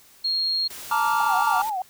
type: tone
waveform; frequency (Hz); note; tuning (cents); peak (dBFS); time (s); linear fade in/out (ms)
sine; 4256; C8; +29; -21; 0.24-0.68; 10
type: noise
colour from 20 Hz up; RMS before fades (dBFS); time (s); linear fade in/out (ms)
white; -38; 0.7-1.7; 5
type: chord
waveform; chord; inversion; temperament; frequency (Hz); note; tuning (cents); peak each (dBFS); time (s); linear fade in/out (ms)
triangle; Bb major seventh; third; just; 874.1 / 932.3 / 1165.4 / 1398.5; A5 / Bb5 / D6 / F6; -12 / 0 / -14 / +2; -23 / -22 / -23 / -25; 0.91-1.62; 5
type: tone with vibrato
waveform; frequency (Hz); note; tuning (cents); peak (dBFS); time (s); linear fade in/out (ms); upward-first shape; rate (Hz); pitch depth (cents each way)
sine; 807; G#5; -50; -24; 1.2-1.82; 2; triangle; 4.7; 200
effects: white hiss -53 dBFS RMS until 1.89 s